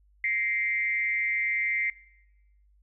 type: tone with frequency modulation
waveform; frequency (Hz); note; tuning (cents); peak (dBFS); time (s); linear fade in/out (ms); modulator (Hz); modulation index
sine; 2093; C7; 0; -24; 0.24-1.9; 2; 204; 0.58
effects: noise-tail reverb RT60 1.0 s tail -23 dB re dry + added 50 Hz sine -59 dBFS peak until 2.82 s